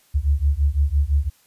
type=beating tone pair; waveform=sine; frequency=68.8 / 74.7 Hz; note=C#2 / D2; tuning=-12 / +30 cents; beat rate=5.9 Hz; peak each=-19 / -19 dBFS; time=0.14-1.3 s; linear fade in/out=20 ms; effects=white hiss -58 dBFS RMS until 1.46 s + resampled to 32000 Hz